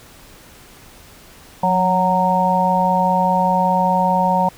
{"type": "harmonic tone with a mistuned harmonic", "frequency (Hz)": 185, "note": "F#3", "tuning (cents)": 0, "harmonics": [1, 3, 4, 5], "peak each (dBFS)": [-20, -22, -20, -16], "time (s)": [1.63, 4.49], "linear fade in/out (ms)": 5, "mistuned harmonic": 1, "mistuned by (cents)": -43, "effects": ["pink hiss -44 dBFS RMS until 4.57 s"]}